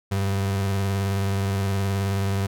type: tone with vibrato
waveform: 35% pulse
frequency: 98 Hz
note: G2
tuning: in tune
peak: -20 dBFS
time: 0.11-2.47 s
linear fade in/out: 10 ms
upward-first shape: sine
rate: 19 Hz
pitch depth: 32 cents each way
effects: none